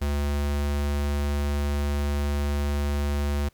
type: tone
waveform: square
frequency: 72.1 Hz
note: D2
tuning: 31 cents flat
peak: -24 dBFS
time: 0.01-3.49 s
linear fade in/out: 10 ms
effects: pink hiss -64 dBFS RMS until 3.53 s